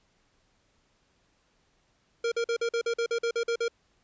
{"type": "tone bursts", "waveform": "square", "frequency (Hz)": 466.2, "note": "A#4", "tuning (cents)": 0, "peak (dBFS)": -26, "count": 12, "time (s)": [2.24, 3.682], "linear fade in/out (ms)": 5, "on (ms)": 78, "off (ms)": 46, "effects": ["pink hiss -69 dBFS RMS until 4.03 s", "resampled to 16000 Hz"]}